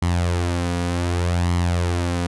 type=tone with flanger; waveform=sawtooth; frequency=87.31 Hz; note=F2; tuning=in tune; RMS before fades=-21 dBFS; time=0.02-2.27 s; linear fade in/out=5 ms; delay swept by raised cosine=0.96 to 4.16 ms; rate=0.66 Hz; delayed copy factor=+0.55; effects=resampled to 24000 Hz